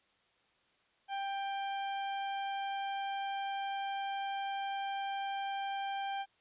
40% pulse tone, 789 Hz, G5, 11 cents sharp, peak -34 dBFS, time 1.08-6.26 s, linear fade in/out 50 ms, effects white hiss -71 dBFS RMS until 6.4 s + resampled to 8000 Hz

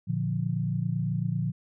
sine chord, Bb major, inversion none, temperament equal, 116.54 / 146.83 / 174.61 Hz, Bb2 / D3 / F3, 0 / 0 / 0 cents, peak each -30 dBFS, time 0.07-1.52 s, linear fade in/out 20 ms, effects none

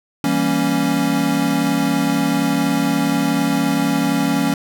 square chord, E diminished seventh, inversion none, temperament equal, 164.81 / 196 / 233.1 / 277.2 Hz, E3 / G3 / Bb3 / Db4, 0 / 0 / 0 / 0 cents, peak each -24 / -24 / -23 / -19 dBFS, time 0.24-4.54 s, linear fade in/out 2 ms, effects none

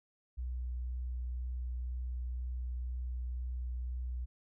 sine tone with vibrato, 61.74 Hz, B1, in tune, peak -35 dBFS, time 0.37-4.26 s, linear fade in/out 20 ms, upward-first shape triangle, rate 2 Hz, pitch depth 12 cents each way, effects none

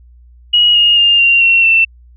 sine tone with pitch steps, 2900 / 2855 / 2811 / 2767 / 2725 / 2682 Hz, F#7 / F7 / F7 / F7 / F7 / E7, -35 / +37 / +11 / -17 / -43 / +29 cents, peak -6 dBFS, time 0.53-1.85 s, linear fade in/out 10 ms, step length 220 ms, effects added 60 Hz sine -39 dBFS peak until 2.16 s

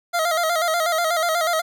25% pulse tone with vibrato, 665 Hz, E5, 15 cents sharp, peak -15 dBFS, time 0.13-1.62 s, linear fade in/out 20 ms, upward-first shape square, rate 8.2 Hz, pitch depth 76 cents each way, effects none

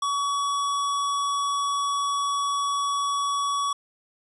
square tone, 1131 Hz, C#6, 34 cents sharp, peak -24 dBFS, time 0.02-3.73 s, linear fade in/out 5 ms, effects resampled to 24000 Hz

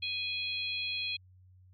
harmonic tone, 830.6 Hz, G#5, in tune, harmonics 3 / 4 / 5, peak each -36 / -37 / -38 dBFS, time 0.02-1.17 s, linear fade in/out 10 ms, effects added 92 Hz sine -56 dBFS peak until 1.73 s

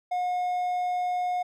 triangle tone, 721 Hz, F#5, 45 cents flat, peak -23 dBFS, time 0.11-1.43 s, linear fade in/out 10 ms, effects none

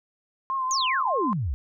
sine tone with vibrato, 1051 Hz, C6, 7 cents sharp, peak -24 dBFS, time 0.5-1.33 s, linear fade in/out 0 ms, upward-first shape triangle, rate 4.9 Hz, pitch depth 54 cents each way
sine exponential sweep, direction down, 6860 to 58.27 Hz, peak -24 dBFS, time 0.71-1.54 s, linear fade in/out 0 ms
effects none

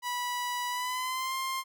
sawtooth tone with pitch glide, 980 to 1056.4 Hz, B5 to C6, -14 to +16 cents, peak -27 dBFS, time 0.02-1.64 s, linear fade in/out 50 ms, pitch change +130 cents, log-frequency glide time 0.69-1.35 s, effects none

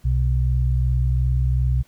sine tone pair together, 63.06 / 125.8 Hz, B1 / B2, +37 / +32 cents, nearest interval octave, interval 1195 cents, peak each -18 / -21 dBFS, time 0.04-1.83 s, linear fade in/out 20 ms, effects pink hiss -58 dBFS RMS until 1.87 s

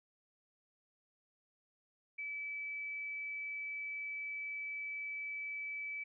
sine tone, 2302 Hz, D7, 35 cents flat, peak -39 dBFS, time 2.18-6.04 s, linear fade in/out 10 ms, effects none

